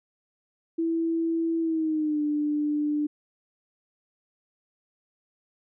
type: tone with pitch glide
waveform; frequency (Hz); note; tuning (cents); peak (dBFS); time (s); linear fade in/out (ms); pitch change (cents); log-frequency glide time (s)
sine; 329.6 to 297.1; E4 to D4; 0 to +20; -23; 0.78-3.07; 10; -180; 1.6-2.22
effects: none